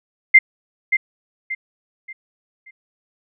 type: tone with echo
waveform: sine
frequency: 2093 Hz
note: C7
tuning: in tune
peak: -4 dBFS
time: 0.34-0.39 s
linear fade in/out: 10 ms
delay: 580 ms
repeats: 4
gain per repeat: -9 dB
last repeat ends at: 2.71 s
effects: none